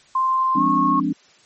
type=tone with pitch glide; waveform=sine; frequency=1046.5 to 1092.2 Hz; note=C6 to C#6; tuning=0 to -26 cents; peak=-16 dBFS; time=0.15-1 s; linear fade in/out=5 ms; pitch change=+74 cents; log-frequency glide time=0.57-0.63 s
type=chord; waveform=sine; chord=D half-diminished seventh; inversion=first; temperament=equal; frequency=174.61 / 207.7 / 261.6 / 293.7 Hz; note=F3 / Ab3 / C4 / D4; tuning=0 / 0 / 0 / 0 cents; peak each=-27 / -26 / -23 / -22 dBFS; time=0.55-1.13 s; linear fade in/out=10 ms
effects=white hiss -53 dBFS RMS until 1.45 s + MP3 32 kbps